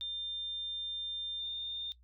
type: tone with pitch glide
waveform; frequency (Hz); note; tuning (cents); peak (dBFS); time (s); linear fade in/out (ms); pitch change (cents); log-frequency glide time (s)
sine; 3600 to 3621; A7 to A7; +39 to +49; -36; 0.01-1.92; 0; +10; 1.37-1.53
effects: noise-tail reverb RT60 0.1 s tail -17 dB re dry + added 60 Hz sine -59 dBFS peak until 2.03 s